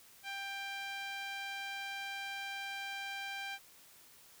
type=tone with band-pass filter; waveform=sawtooth; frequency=790 Hz; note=G5; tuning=13 cents sharp; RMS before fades=-42 dBFS; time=0.23-3.59 s; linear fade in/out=50 ms; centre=2400 Hz; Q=1.2; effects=white hiss -60 dBFS RMS until 4.4 s